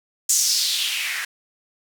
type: noise with band-pass filter sweep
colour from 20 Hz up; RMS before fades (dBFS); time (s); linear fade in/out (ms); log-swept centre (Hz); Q
blue; -22; 0.29-1.25; 5; 7200 to 1700; 3.2
effects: none